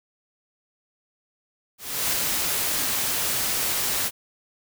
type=noise with ADSR envelope; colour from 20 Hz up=white; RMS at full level=-23 dBFS; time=1.78-4.11 s; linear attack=330 ms; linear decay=37 ms; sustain=-2 dB; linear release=46 ms; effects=none